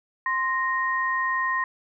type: tone pair together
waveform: sine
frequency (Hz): 1046.5 / 1862.5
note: C6 / A#6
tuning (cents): 0 / -2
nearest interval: minor seventh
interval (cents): 998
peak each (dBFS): -25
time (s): 0.26-1.64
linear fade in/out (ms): 2
effects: none